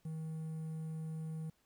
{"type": "tone with quantisation", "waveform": "triangle", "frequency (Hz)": 159, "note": "D#3", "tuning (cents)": 38, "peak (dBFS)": -37, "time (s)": [0.05, 1.5], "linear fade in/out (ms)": 5, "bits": 11, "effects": ["pink hiss -75 dBFS RMS until 1.65 s"]}